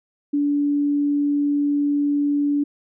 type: tone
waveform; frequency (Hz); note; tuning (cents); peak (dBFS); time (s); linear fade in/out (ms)
sine; 288.6; D4; -30; -17; 0.33-2.64; 10
effects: none